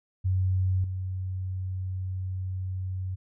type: tone with level steps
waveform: sine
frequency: 93.3 Hz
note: F#2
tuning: 15 cents sharp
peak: -22 / -29 dBFS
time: 0.24-3.16 s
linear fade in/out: 20 ms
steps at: 0.84 s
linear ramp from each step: 2 ms
effects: none